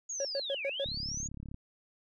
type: linear two-way sweep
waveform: sine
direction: down then up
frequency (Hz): 6820 to 2184 to 6820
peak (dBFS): -35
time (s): 0.09-1.28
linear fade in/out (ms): 10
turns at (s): 0.65
type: tone bursts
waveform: triangle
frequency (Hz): 553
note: C#5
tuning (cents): -4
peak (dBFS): -29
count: 5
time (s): 0.2-0.845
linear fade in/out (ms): 2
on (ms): 49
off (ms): 100
type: click train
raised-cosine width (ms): 5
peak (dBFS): -31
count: 25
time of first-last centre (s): 0.86-1.544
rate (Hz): 35.1
effects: none